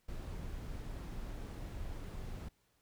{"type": "noise", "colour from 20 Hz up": "brown", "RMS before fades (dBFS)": -43, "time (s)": [0.08, 2.49], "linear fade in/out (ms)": 10, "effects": ["pink hiss -75 dBFS RMS until 2.81 s"]}